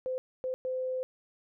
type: tone bursts at uneven times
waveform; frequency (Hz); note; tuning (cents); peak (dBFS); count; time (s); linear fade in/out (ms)
sine; 514; C5; -31; -30; 3; 0.06-0.18 / 0.44-0.54 / 0.65-1.03; 0
effects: none